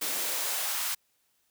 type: noise with high-pass filter sweep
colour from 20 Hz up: white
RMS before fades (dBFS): -31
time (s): 0.01-0.95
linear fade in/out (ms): 10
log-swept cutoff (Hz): 250 to 1200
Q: 1.1
effects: white hiss -72 dBFS RMS until 1.5 s

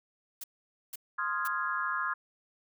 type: noise bursts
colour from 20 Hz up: blue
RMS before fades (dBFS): -40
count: 3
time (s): 0.41-1.477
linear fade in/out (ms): 5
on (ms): 29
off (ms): 490
type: chord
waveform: sine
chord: F minor seventh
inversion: second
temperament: equal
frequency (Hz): 1046.5 / 1244.5 / 1396.9 / 1661.2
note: C6 / Eb6 / F6 / Ab6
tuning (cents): 0 / 0 / 0 / 0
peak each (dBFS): -35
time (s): 1.18-2.14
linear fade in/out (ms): 10
effects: none

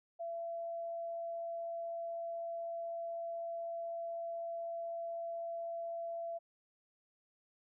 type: tone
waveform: sine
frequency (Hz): 674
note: E5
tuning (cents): +38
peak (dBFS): -38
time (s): 0.19-6.39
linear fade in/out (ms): 20
effects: none

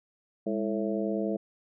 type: harmonic tone with a mistuned harmonic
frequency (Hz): 110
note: A2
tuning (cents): 0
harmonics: 2 / 3 / 4 / 5 / 6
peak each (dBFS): -31 / -33 / -34 / -35 / -36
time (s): 0.46-1.37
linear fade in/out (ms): 10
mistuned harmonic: 2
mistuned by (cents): -120
effects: none

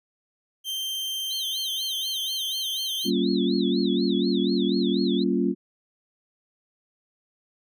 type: tone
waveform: 40% pulse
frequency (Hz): 3142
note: G7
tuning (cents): +3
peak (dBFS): -27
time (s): 0.64-3.11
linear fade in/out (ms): 50
type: tone with vibrato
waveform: sine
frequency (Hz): 3804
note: A#7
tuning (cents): +34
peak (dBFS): -32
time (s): 1.3-5.24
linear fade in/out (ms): 10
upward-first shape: sine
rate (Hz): 4.1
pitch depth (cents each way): 220
type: chord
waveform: sine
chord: G half-diminished seventh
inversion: none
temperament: equal with one note detuned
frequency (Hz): 192.63 / 233.1 / 277.2 / 349.2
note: G3 / Bb3 / Db4 / F4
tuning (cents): -30 / 0 / 0 / 0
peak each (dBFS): -26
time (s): 3.04-5.55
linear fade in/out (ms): 50
effects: none

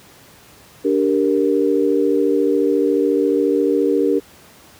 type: chord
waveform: sine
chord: G minor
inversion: second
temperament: equal with one note detuned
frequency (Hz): 291.6 / 392 / 466.2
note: D4 / G4 / Bb4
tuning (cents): -12 / 0 / 0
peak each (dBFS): -18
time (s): 0.84-4.2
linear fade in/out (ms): 20
effects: pink hiss -46 dBFS RMS until 4.79 s + high-pass 80 Hz 12 dB/octave

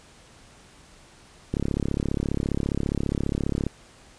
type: click train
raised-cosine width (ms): 3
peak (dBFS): -12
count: 75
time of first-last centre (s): 1.54-3.666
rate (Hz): 34.8
effects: pink hiss -52 dBFS RMS until 4.18 s + resampled to 22050 Hz

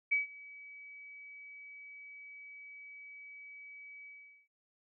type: tone with ADSR envelope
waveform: sine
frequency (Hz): 2280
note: C#7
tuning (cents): +48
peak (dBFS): -25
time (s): 0.11-4.48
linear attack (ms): 15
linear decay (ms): 140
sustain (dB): -23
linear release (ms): 420
effects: none

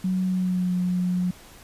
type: tone with pitch glide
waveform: sine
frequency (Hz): 185.6 to 180.32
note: F#3 to F#3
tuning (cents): +6 to -44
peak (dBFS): -21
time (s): 0.04-1.31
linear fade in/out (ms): 5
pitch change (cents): -50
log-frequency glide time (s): 0.27-0.72
effects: pink hiss -48 dBFS RMS until 1.63 s + resampled to 32000 Hz

